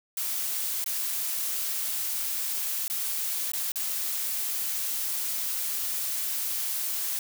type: noise with dropouts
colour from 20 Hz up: blue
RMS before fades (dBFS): -30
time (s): 0.17-7.19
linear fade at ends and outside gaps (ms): 2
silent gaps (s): 0.842-0.861 / 2.88-2.899 / 3.519-3.534 / 3.719-3.757
effects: none